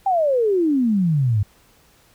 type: exponential sweep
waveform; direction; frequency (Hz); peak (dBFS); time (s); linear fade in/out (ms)
sine; down; 801 to 98; -15; 0.06-1.43; 5
effects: pink hiss -55 dBFS RMS until 2.14 s